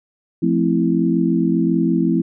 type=chord; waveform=sine; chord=F major seventh; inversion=none; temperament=equal; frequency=174.61 / 220 / 261.6 / 329.6 Hz; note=F3 / A3 / C4 / E4; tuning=0 / 0 / 0 / 0 cents; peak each=-19 / -21 / -20 / -19 dBFS; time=0.42-2.22 s; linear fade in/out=10 ms; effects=none